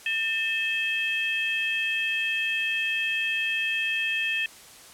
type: tone cluster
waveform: sine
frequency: 1796 / 2596 / 3204 Hz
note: A6 / E7 / G7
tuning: +35 / -27 / +37 cents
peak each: -30 / -26 / -32 dBFS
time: 0.06-4.46 s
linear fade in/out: 2 ms
effects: white hiss -48 dBFS RMS until 4.93 s + low-pass 11000 Hz 12 dB/octave